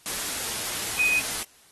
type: tone in noise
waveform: sine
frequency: 2502 Hz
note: D#7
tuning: 9 cents sharp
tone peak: -20 dBFS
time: 0.99-1.2 s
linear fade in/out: 0 ms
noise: white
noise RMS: -30 dBFS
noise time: 0.06-1.43 s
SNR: +7 dB
effects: white hiss -56 dBFS RMS until 1.71 s + AAC 32 kbps